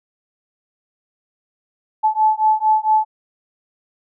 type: beating tone pair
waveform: sine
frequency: 864 / 868.4 Hz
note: A5 / A5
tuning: -32 / -23 cents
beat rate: 4.4 Hz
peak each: -16 dBFS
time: 2.03-3.05 s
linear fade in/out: 20 ms
effects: none